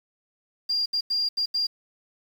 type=tone bursts at uneven times; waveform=sine; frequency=4792 Hz; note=D8; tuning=34 cents sharp; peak=-22 dBFS; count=5; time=0.69-0.86 / 0.93-1.01 / 1.1-1.29 / 1.37-1.46 / 1.54-1.67 s; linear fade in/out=10 ms; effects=8-bit